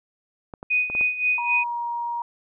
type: clicks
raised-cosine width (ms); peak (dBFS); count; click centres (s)
1; -22; 5; 0.538 / 0.629 / 0.9 / 0.951 / 1.011
type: tone with tremolo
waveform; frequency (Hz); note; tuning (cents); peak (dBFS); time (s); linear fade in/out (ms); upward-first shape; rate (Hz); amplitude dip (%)
sine; 2489; D#7; 0; -17; 0.7-1.64; 10; sine; 3.8; 75
type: tone with pitch glide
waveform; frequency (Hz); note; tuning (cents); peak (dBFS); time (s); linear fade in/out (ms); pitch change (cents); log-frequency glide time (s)
sine; 954 to 945.8; A#5 to A#5; +40 to +25; -25; 1.38-2.22; 2; -15; 1.61-1.85
effects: none